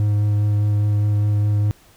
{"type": "tone with vibrato", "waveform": "triangle", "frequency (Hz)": 104, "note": "G#2", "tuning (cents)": 3, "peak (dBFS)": -13, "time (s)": [0, 1.71], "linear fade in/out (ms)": 0, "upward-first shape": "sine", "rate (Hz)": 4.9, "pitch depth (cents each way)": 10, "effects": ["pink hiss -52 dBFS RMS until 1.96 s"]}